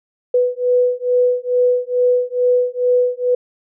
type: beating tone pair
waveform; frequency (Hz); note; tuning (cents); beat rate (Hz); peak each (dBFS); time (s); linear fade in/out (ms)
sine; 494 / 496.3; B4 / B4; 0 / +8; 2.3; -16; 0.34-3.35; 5
effects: none